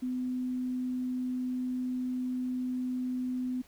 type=tone; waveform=sine; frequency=252.7 Hz; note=B3; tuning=40 cents sharp; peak=-30 dBFS; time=0.02-3.62 s; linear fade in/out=10 ms; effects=pink hiss -60 dBFS RMS until 3.67 s